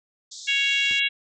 white band-pass noise, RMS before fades -40 dBFS, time 0.31-1 s, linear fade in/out 10 ms, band 3500 to 7500 Hz, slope 96 dB/octave
harmonic tone, 554.4 Hz, C#5, in tune, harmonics 3 / 4 / 5 / 6 / 7, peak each -31 / -25 / -23 / -26 / -33 dBFS, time 0.47-1.09 s, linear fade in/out 20 ms
15% pulse tone with exponential decay, 101.9 Hz, G#2, 32 cents flat, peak -32 dBFS, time 0.91-0.99 s, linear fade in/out 0 ms, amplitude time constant 17 ms
effects none

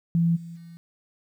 sine tone with level steps, 168.2 Hz, E3, 35 cents sharp, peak -18 / -36 / -41 dBFS, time 0.15-0.77 s, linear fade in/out 0 ms, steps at 0.35 / 0.55 s, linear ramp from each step 20 ms, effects 10-bit

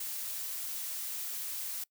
blue noise, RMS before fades -38 dBFS, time 0-1.84 s, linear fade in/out 5 ms, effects noise-tail reverb RT60 0.1 s tail -23 dB re dry

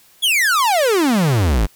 45% pulse exponential sweep, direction down, 3487 to 46.25 Hz, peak -13 dBFS, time 0.22-1.67 s, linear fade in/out 20 ms, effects white hiss -51 dBFS RMS until 1.75 s

